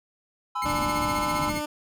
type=chord; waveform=triangle; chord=E major; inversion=first; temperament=equal with one note detuned; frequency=830.6 / 1012.6 / 1318.5 Hz; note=G#5 / B5 / E6; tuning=0 / +43 / 0 cents; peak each=-32 / -27 / -29 dBFS; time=0.55-1.5 s; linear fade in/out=10 ms
type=low-pass noise; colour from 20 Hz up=white; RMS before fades=-34 dBFS; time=0.62-1.62 s; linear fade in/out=50 ms; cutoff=270 Hz; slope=24 dB/octave
type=tone with tremolo; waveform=sawtooth; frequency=2150 Hz; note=C7; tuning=47 cents sharp; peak=-27 dBFS; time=0.62-1.61 s; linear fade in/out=0 ms; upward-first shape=sine; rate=15 Hz; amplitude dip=85%
type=tone with pitch glide; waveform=15% pulse; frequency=296.2 to 298.6 Hz; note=D4 to D4; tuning=+15 to +29 cents; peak=-22 dBFS; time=0.65-1.66 s; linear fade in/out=10 ms; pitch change=+14 cents; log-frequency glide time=0.85-1.34 s
effects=none